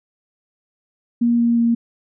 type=tone with pitch steps; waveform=sine; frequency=236.5 / 234.9 / 233.2 Hz; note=A#3 / A#3 / A#3; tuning=+25 / +13 / +1 cents; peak=-13 dBFS; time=1.21-1.75 s; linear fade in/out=10 ms; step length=180 ms; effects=none